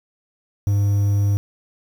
triangle tone with quantisation, 101.2 Hz, G#2, 44 cents flat, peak -13 dBFS, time 0.67-1.37 s, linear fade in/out 0 ms, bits 7, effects none

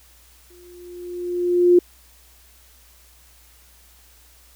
sine tone with exponential growth, 353.6 Hz, F4, 22 cents sharp, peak -8 dBFS, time 0.5-1.79 s, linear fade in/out 5 ms, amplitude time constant 280 ms, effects added 60 Hz sine -53 dBFS peak until 4.55 s + white hiss -53 dBFS RMS until 4.55 s

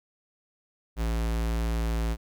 square tone, 56.3 Hz, A1, 40 cents sharp, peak -26 dBFS, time 0.96-2.17 s, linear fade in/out 50 ms, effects none

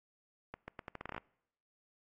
accelerating click train, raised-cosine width 0.5 ms, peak -27 dBFS, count 12, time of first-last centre 0.54-1.18 s, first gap 140 ms, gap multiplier 0.8, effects noise-tail reverb RT60 0.8 s tail -24 dB re dry + AAC 32 kbps

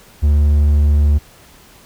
triangle tone, 73.42 Hz, D2, in tune, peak -7 dBFS, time 0.22-1.19 s, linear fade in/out 20 ms, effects pink hiss -45 dBFS RMS until 1.85 s

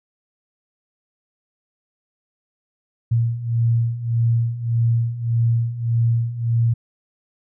sine beating tone pair, 115.3 / 117 Hz, A#2 / A#2, -19 / +7 cents, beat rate 1.7 Hz, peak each -22 / -18 dBFS, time 3.11-6.74 s, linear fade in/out 10 ms, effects none

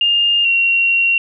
sine tone pair in turn, 2817 / 2746 Hz, F7 / F7, +14 / -30 cents, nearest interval unison, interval 44 cents, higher first, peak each -11 dBFS, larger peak neither, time 0.01-0.45 / 0.45-1.18 s, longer second, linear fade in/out 2 ms, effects none

